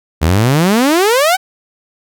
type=exponential sweep; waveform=sawtooth; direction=up; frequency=73.42 to 780 Hz; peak=-5 dBFS; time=0.21-1.37 s; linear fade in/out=20 ms; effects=none